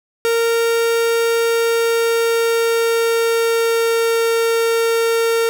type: tone with pitch glide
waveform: 45% pulse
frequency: 461.8 to 458.6 Hz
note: A#4 to A#4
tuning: -16 to -28 cents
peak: -14 dBFS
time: 0.25-5.49 s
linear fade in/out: 0 ms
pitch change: -12 cents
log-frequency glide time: 1.38-4.28 s
effects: none